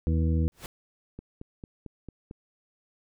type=harmonic tone; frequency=80.6 Hz; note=E2; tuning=38 cents flat; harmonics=1 / 2 / 3 / 4 / 6; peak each=-23 / -29 / -33 / -35 / -39 dBFS; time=0.07-0.48 s; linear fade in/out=0 ms
type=noise with exponential growth; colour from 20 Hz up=pink; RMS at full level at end=-36 dBFS; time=0.52-0.66 s; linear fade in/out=1 ms; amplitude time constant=30 ms
type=click train; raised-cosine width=3 ms; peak=-27 dBFS; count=6; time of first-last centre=1.19-2.311 s; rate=4.46 Hz
effects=none